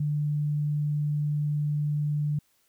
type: tone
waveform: sine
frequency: 148.2 Hz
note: D3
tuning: 16 cents sharp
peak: -24 dBFS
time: 0-2.39 s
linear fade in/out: 5 ms
effects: white hiss -68 dBFS RMS until 2.68 s